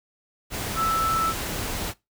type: tone in noise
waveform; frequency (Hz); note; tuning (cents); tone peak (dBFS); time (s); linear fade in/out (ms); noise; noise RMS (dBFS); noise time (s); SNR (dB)
sine; 1318.5; E6; 0; -21; 0.75-1.34; 50; pink; -30; 0.5-1.94; +6
effects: noise-tail reverb RT60 0.2 s tail -20 dB re dry